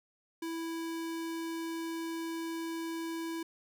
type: tone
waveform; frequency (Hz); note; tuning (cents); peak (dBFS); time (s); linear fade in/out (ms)
square; 329.6; E4; 0; -36; 0.42-3.43; 5
effects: none